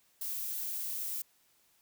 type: noise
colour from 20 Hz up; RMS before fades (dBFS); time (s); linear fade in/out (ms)
violet; -37; 0.21-1.22; 5
effects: white hiss -69 dBFS RMS until 1.81 s